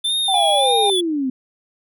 square tone with vibrato, 3520 Hz, A7, in tune, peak -18 dBFS, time 0.04-1.01 s, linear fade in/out 10 ms, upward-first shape sine, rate 1.7 Hz, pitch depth 88 cents each way
sine exponential sweep, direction down, 797 to 251.7 Hz, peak -18 dBFS, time 0.28-1.3 s, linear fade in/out 5 ms
triangle tone, 803 Hz, G5, 41 cents sharp, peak -15 dBFS, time 0.34-0.9 s, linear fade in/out 2 ms
effects none

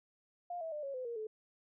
sine tone with pitch steps, 704 / 649.3 / 598.9 / 552.3 / 509.4 / 469.9 / 433.4 Hz, F5 / E5 / D5 / C#5 / C5 / A#4 / A4, +14 / -26 / +34 / -6 / -46 / +14 / -26 cents, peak -38 dBFS, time 0.5-1.27 s, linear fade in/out 5 ms, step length 110 ms, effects none

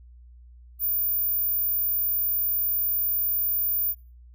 sine tone, 14830 Hz, A#9, 10 cents flat, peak -22 dBFS, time 0.79-3.95 s, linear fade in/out 50 ms, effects noise-tail reverb RT60 0.3 s tail -19 dB re dry + added 60 Hz sine -46 dBFS peak until 4.34 s

